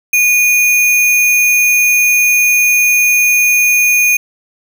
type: tone with sample-and-hold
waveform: sine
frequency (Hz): 2455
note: D#7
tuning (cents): -24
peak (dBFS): -7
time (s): 0.13-4.17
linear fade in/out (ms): 5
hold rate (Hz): 8820
effects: none